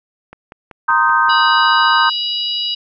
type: click train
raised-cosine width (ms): 0.5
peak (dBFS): -20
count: 6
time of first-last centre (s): 0.33-1.286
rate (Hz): 5.23
type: chord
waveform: sine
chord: C minor seventh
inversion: third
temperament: equal with one note detuned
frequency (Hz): 932.3 / 1046.5 / 1244.5 / 1551.8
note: Bb5 / C6 / Eb6 / G6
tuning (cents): 0 / 0 / 0 / -18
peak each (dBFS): -16 / -18 / -15 / -15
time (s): 0.88-2.1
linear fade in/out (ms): 10
type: harmonic tone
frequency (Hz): 972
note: B5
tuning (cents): -28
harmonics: 3 / 4 / 5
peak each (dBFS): -20 / -22 / -24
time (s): 1.29-2.75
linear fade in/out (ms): 10
effects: none